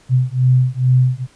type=beating tone pair; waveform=sine; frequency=126.5 / 128.8 Hz; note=B2 / C3; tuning=+42 / -27 cents; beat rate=2.3 Hz; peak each=-14 dBFS; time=0.09-1.27 s; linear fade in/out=50 ms; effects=pink hiss -51 dBFS RMS until 1.35 s + resampled to 22050 Hz